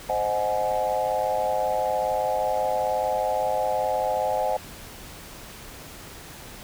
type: chord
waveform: sine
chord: Ab dominant seventh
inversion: first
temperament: equal with one note detuned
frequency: 523.3 / 622.3 / 740 / 845.1 Hz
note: C5 / Eb5 / Gb5 / Ab5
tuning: 0 / 0 / 0 / +30 cents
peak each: -27 dBFS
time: 0.09-4.57 s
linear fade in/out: 5 ms
effects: tanh soft clip ceiling -13 dBFS + pink hiss -42 dBFS RMS until 6.63 s